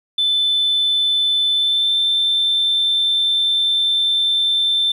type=tone with pitch glide; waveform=sine; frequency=3520 to 3555 Hz; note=A7 to A7; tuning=0 to +17 cents; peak=-13 dBFS; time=0.18-4.92 s; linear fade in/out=5 ms; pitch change=+17 cents; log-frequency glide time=1.53-1.95 s; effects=tanh soft clip ceiling -10 dBFS + 9-bit